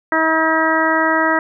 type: harmonic tone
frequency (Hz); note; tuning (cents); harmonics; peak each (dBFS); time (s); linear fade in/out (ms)
320.1; D#4; +49; 1 / 2 / 3 / 4 / 5 / 6; -20 / -20 / -20 / -20 / -20 / -20; 0.12-1.39; 2
effects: none